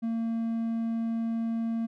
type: tone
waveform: triangle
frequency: 228.1 Hz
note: A#3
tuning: 37 cents flat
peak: -25 dBFS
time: 0.02-1.87 s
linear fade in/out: 20 ms
effects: none